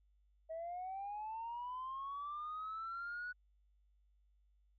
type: linear sweep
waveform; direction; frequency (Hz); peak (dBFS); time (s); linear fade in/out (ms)
sine; up; 636 to 1480; -40; 0.49-3.33; 20
effects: tanh soft clip ceiling -38 dBFS + added 50 Hz sine -69 dBFS peak until 4.78 s